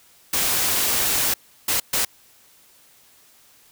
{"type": "noise bursts at uneven times", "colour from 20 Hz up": "white", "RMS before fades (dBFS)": -21, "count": 3, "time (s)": [[0.33, 1.34], [1.68, 1.8], [1.93, 2.05]], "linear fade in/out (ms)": 5, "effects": ["white hiss -54 dBFS RMS until 3.71 s"]}